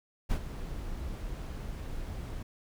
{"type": "noise with ADSR envelope", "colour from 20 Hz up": "brown", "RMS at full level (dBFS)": -27, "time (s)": [0.29, 2.43], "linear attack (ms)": 24, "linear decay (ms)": 75, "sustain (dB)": -11, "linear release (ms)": 6, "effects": []}